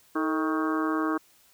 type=harmonic tone with a mistuned harmonic; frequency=157.9 Hz; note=D#3; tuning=26 cents sharp; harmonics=2 / 3 / 4 / 5 / 6 / 7 / 8 / 9 / 10; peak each=-26 / -35 / -39 / -41 / -41 / -32 / -35 / -40 / -38 dBFS; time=0.15-1.18 s; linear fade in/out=10 ms; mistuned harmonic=3; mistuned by=-95 cents; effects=white hiss -60 dBFS RMS until 1.53 s

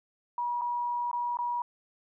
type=tone with dropouts; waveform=sine; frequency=963 Hz; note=B5; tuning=44 cents flat; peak=-28 dBFS; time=0.38-1.62 s; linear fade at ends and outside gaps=2 ms; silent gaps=0.612-0.617 / 1.114-1.13 / 1.371-1.388 s; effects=none

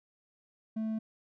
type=tone with hard clipping; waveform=sine; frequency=220 Hz; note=A3; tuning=in tune; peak=-32 dBFS; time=0.76-0.99 s; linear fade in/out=10 ms; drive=3 dB; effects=none

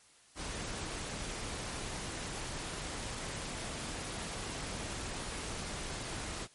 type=noise; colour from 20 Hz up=pink; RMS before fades=-40 dBFS; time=0.35-6.48 s; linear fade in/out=50 ms; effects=white hiss -62 dBFS RMS until 6.54 s + MP3 48 kbps

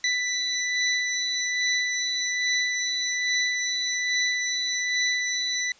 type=beating tone pair; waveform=20% pulse; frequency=1983 / 1984.2 Hz; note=B6 / B6; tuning=+7 / +8 cents; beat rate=1.2 Hz; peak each=-19 / -26 dBFS; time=0.04-5.72 s; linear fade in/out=2 ms; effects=white hiss -55 dBFS RMS until 5.79 s + resampled to 16000 Hz

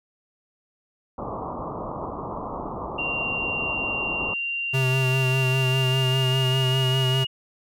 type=low-pass noise; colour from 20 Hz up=white; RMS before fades=-32 dBFS; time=1.18-4.34 s; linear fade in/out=5 ms; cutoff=1200 Hz; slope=96 dB/octave
type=tone with pitch glide; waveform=sine; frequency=2771 to 2870 Hz; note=F7 to F7; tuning=-14 to +47 cents; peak=-25 dBFS; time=2.98-7.27 s; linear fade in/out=10 ms; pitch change=+61 cents; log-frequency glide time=5.48-6.96 s
type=tone with vibrato; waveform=square; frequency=130.81 Hz; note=C3; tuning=in tune; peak=-21 dBFS; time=4.73-7.25 s; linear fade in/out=20 ms; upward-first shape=sine; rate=5 Hz; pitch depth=28 cents each way
effects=none

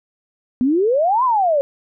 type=exponential two-way sweep; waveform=sine; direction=up then down; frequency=240 to 1061 to 543 Hz; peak=-13 dBFS; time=0.61-1.61 s; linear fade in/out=0 ms; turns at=1.24 s; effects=none

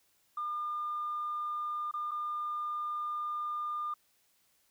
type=tone with dropouts; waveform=sine; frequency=1206 Hz; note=D6; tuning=46 cents sharp; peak=-32 dBFS; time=0.37-3.94 s; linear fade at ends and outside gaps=5 ms; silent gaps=1.913-1.938 / 2.111-2.115 s; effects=tanh soft clip ceiling -28 dBFS + white hiss -71 dBFS RMS until 4.7 s

